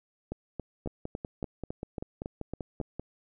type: two click trains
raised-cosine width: 2 ms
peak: -21 / -22 dBFS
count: 10 / 12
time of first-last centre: 0.32-2.813 / 0.86-2.996 s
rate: 3.61 / 5.15 Hz
effects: none